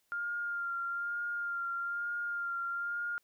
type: tone with vibrato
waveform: sine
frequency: 1400 Hz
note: F6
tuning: 4 cents sharp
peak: -33 dBFS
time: 0.12-3.18 s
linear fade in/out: 0 ms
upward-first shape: sine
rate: 1.1 Hz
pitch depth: 22 cents each way
effects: white hiss -75 dBFS RMS until 3.23 s